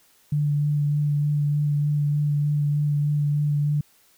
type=tone with vibrato; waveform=sine; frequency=146.83 Hz; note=D3; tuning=in tune; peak=-19 dBFS; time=0.32-3.81 s; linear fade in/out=5 ms; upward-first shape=sine; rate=3.3 Hz; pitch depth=14 cents each way; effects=white hiss -59 dBFS RMS until 4.17 s